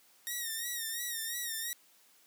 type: tone with vibrato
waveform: 5% pulse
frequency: 1862 Hz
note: A#6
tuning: 2 cents flat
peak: -25 dBFS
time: 0.27-1.73 s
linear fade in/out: 0 ms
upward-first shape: sine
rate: 2.9 Hz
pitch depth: 75 cents each way
effects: white hiss -64 dBFS RMS until 2.26 s + high-pass 200 Hz 12 dB/octave